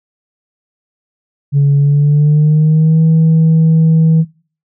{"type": "tone with pitch glide", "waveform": "sine", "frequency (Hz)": [141.7, 160.9], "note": ["C#3", "E3"], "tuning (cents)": [38, -42], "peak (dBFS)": -4, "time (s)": [1.52, 4.25], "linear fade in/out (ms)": 50, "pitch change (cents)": 220, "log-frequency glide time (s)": [1.77, 3.01], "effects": ["noise-tail reverb RT60 0.4 s tail -20 dB re dry", "tanh soft clip ceiling -4 dBFS"]}